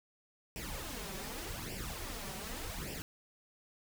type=noise with flanger; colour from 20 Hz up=pink; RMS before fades=-42 dBFS; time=0.56-3.02 s; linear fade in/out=0 ms; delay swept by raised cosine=0.38 to 5.28 ms; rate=0.85 Hz; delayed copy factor=+0.75; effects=none